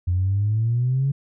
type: exponential sweep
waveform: sine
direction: up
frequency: 87.31 to 140.9 Hz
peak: -17 dBFS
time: 0.07-1.12 s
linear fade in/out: 10 ms
effects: tanh soft clip ceiling -13 dBFS